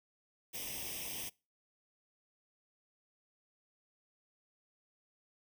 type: noise with comb filter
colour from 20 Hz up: white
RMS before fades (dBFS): -42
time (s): 0.53-1.3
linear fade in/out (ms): 20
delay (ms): 0.35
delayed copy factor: +0.85
effects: noise-tail reverb RT60 0.3 s tail -24 dB re dry